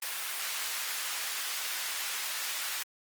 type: high-pass noise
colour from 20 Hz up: pink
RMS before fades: -35 dBFS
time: 0.02-2.83 s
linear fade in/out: 5 ms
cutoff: 1500 Hz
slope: 12 dB/octave
effects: Opus 32 kbps